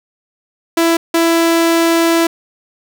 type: tone bursts at uneven times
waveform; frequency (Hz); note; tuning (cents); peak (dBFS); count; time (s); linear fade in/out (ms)
sawtooth; 332.8; E4; +17; -6; 2; 0.77-0.97 / 1.14-2.27; 5
effects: none